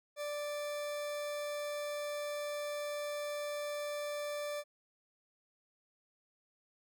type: tone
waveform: 40% pulse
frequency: 587.3 Hz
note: D5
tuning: in tune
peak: -36 dBFS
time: 0.16-4.64 s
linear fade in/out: 50 ms
effects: none